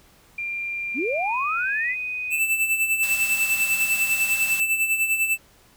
sine tone with pitch glide, 2385 to 2495 Hz, D7 to D#7, +26 to +4 cents, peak -26 dBFS, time 0.38-2.39 s, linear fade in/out 5 ms, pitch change +78 cents, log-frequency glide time 1.26-1.34 s
sine linear sweep, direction up, 211 to 2093 Hz, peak -23 dBFS, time 0.94-1.96 s, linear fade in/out 50 ms
square tone with tremolo, 2647 Hz, E7, 7 cents sharp, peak -18 dBFS, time 2.3-5.38 s, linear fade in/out 50 ms, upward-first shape sine, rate 10 Hz, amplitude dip 60%
white band-stop noise, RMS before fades -33 dBFS, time 3.03-4.6 s, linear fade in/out 0 ms, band 280 to 560 Hz, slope 96 dB/octave
effects pink hiss -55 dBFS RMS until 5.76 s

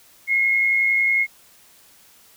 sine tone pair together, 2046 / 2157 Hz, C7 / C#7, -39 / -48 cents, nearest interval minor second, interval 91 cents, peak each -27 / -16 dBFS, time 0.27-1.27 s, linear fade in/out 50 ms, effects white hiss -52 dBFS RMS until 2.36 s

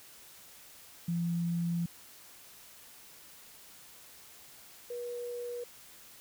sine tone pair in turn, 170.7 / 482.8 Hz, F3 / B4, -39 / -39 cents, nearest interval octave + tritone, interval 1800 cents, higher second, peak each -29 / -36 dBFS, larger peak first, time 1.08-1.86 / 4.9-5.64 s, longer first, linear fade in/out 5 ms, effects white hiss -54 dBFS RMS until 6.2 s

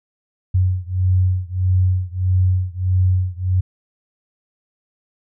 sine beating tone pair, 91.5 / 93.1 Hz, F#2 / F#2, -19 / +11 cents, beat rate 1.6 Hz, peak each -17 / -18 dBFS, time 0.54-3.61 s, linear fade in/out 10 ms, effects none

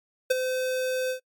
square tone with ADSR envelope, 513 Hz, C5, 34 cents flat, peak -17 dBFS, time 0.3-1.2 s, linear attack 10 ms, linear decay 19 ms, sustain -9 dB, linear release 99 ms, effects noise-tail reverb RT60 0.1 s tail -25 dB re dry + MP3 96 kbps

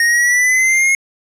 square exponential sweep, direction up, 1852 to 2168 Hz, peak -11 dBFS, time 0-0.95 s, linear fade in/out 2 ms, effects low-pass 11000 Hz 12 dB/octave

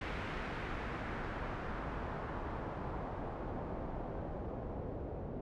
pink noise with low-pass filter sweep, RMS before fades -41 dBFS, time 0.01-5.41 s, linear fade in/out 5 ms, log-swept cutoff 2200 to 520 Hz, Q 1.2, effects none

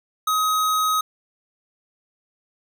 square tone, 1264 Hz, D#6, 27 cents sharp, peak -19 dBFS, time 0.27-1.01 s, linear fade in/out 5 ms, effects none

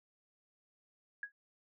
sine tone with exponential decay, 1661.2 Hz, G#6, in tune, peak -34 dBFS, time 1.23-1.32 s, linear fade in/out 2 ms, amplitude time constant 18 ms, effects none

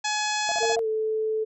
harmonic tone, 846 Hz, G#5, 32 cents sharp, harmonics 1 / 2 / 3 / 4 / 5 / 6 / 7 / 8 / 9, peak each -28 / -31 / -33 / -34 / -35 / -36 / -36 / -37 / -38 dBFS, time 0.04-0.76 s, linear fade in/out 10 ms
sine tone bursts, 689 Hz, F5, 24 cents flat, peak -25 dBFS, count 5, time 0.49-0.792 s, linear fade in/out 0 ms, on 26 ms, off 43 ms
sine tone with pitch glide, 455.6 to 436.8 Hz, A#4 to A4, -40 to -13 cents, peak -23 dBFS, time 0.6-1.45 s, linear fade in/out 20 ms, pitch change -73 cents, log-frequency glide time 0.8-0.87 s
effects none

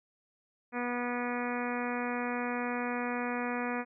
harmonic tone, 243.7 Hz, B3, 23 cents flat, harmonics 1 / 2 / 3 / 4 / 5 / 6 / 7 / 8 / 9 / 10, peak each -35 / -38 / -40 / -41 / -42 / -43 / -43 / -44 / -45 / -45 dBFS, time 0.72-3.85 s, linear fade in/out 50 ms, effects none

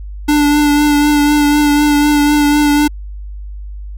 square tone with vibrato, 293.7 Hz, D4, in tune, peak -9 dBFS, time 0.28-2.88 s, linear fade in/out 10 ms, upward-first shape triangle, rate 4 Hz, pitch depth 25 cents each way, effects added 50 Hz sine -24 dBFS peak until 3.97 s

